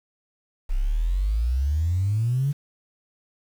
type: exponential sweep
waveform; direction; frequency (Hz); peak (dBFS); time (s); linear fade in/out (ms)
sine; up; 30.87 to 146.83; -19; 0.69-2.53; 20
effects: tanh soft clip ceiling -15 dBFS + 8-bit